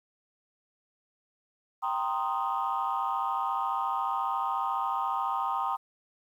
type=chord; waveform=sine; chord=C minor seventh; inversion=second; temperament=equal; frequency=784 / 932.3 / 1046.5 / 1244.5 Hz; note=G5 / Bb5 / C6 / Eb6; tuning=0 / 0 / 0 / 0 cents; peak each=-32 dBFS; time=1.82-5.77 s; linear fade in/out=20 ms; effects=tanh soft clip ceiling -20 dBFS + 10-bit